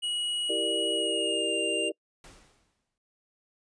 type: tone with pitch glide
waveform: square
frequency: 2908 to 2793 Hz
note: F#7 to F7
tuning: -31 to -1 cents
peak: -29 dBFS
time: 0.02-1.9 s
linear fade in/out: 20 ms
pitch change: -70 cents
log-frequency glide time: 0.94-1.54 s
type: chord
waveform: sine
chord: E half-diminished seventh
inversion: none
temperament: equal with one note detuned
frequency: 329.6 / 392 / 466.2 / 595.9 Hz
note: E4 / G4 / Bb4 / D5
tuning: 0 / 0 / 0 / +25 cents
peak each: -34 dBFS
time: 0.49-1.92 s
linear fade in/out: 10 ms
type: noise with exponential decay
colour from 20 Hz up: pink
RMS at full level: -48 dBFS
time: 2.24-2.98 s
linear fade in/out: 2 ms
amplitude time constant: 160 ms
effects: noise-tail reverb RT60 0.1 s tail -25 dB re dry + resampled to 22050 Hz